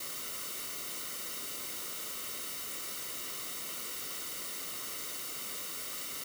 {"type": "noise with comb filter", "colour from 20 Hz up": "white", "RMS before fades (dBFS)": -40, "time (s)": [0, 6.24], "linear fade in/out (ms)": 5, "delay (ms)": 1.2, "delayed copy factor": -0.6, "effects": []}